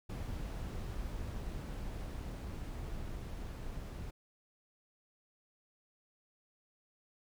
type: noise with level ramp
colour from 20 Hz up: brown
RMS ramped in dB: -40 to -43 dBFS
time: 0.09-4.11 s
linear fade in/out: 10 ms
effects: none